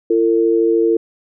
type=tone pair together; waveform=sine; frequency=338.8 / 452.2 Hz; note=E4 / A4; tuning=+48 / +47 cents; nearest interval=perfect fourth; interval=499 cents; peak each=-14 dBFS; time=0.1-0.97 s; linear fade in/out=5 ms; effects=none